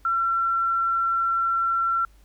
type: tone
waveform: sine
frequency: 1356 Hz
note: E6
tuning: 49 cents sharp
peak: -20 dBFS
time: 0.05-2.05 s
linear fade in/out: 2 ms
effects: added 50 Hz sine -51 dBFS peak until 2.24 s + pink hiss -62 dBFS RMS until 2.24 s